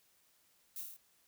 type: noise with echo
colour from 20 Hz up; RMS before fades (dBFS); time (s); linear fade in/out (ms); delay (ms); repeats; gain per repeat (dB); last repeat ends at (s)
violet; -44; 0.76-0.81; 2; 26; 6; -2; 0.966
effects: white hiss -71 dBFS RMS until 1.27 s